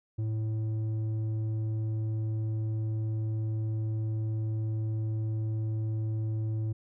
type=tone with low-pass filter; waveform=square; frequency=109.6 Hz; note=A2; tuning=6 cents flat; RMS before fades=-31 dBFS; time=0.18-6.73 s; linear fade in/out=10 ms; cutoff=250 Hz; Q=0.89; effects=none